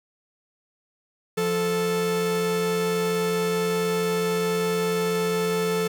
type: tone pair together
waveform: 45% pulse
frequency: 174.61 / 439.3 Hz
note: F3 / A4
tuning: 0 / -3 cents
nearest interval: octave + major third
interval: 1597 cents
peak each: -28 / -23 dBFS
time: 1.37-5.88 s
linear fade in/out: 10 ms
effects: none